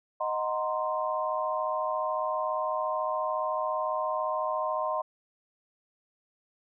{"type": "chord", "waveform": "sine", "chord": "C half-diminished seventh", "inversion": "first", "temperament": "equal", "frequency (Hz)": [622.3, 740, 932.3, 1046.5], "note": ["Eb5", "Gb5", "Bb5", "C6"], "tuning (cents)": [0, 0, 0, 0], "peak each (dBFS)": [-31, -36, -35, -31], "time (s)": [0.2, 5.02], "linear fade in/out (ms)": 10, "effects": []}